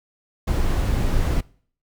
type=noise; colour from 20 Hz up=brown; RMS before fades=-20 dBFS; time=0.47-1.41 s; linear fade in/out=10 ms; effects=noise-tail reverb RT60 0.5 s tail -22 dB re dry